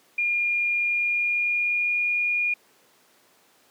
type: tone with pitch glide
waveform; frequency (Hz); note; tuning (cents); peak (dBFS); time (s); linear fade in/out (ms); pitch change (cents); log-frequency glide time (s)
sine; 2415 to 2430; D7 to D#7; +48 to -42; -21; 0.18-2.54; 5; +10; 0.82-1.92
effects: pink hiss -59 dBFS RMS until 3.7 s + high-pass 300 Hz 12 dB/octave